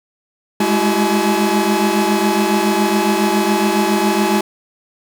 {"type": "tone cluster", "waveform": "45% pulse", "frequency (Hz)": [204.3, 211.5, 332.8, 380.1, 850], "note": ["G#3", "G#3", "E4", "F#4", "G#5"], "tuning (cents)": [-28, 32, 17, 47, 40], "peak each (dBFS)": -20, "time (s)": [0.6, 4.41], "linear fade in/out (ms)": 5, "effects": []}